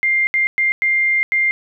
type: tone bursts at uneven times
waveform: sine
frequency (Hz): 2100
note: C7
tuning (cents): +6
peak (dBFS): -13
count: 5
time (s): 0.03-0.27 / 0.34-0.47 / 0.58-0.72 / 0.82-1.23 / 1.32-1.51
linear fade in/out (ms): 0
effects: none